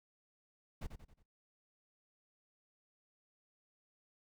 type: noise with echo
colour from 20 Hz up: brown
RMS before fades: -39 dBFS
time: 0.81-0.87 s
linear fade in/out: 10 ms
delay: 90 ms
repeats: 4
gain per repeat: -7 dB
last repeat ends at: 1.23 s
effects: noise-tail reverb RT60 0.2 s tail -23 dB re dry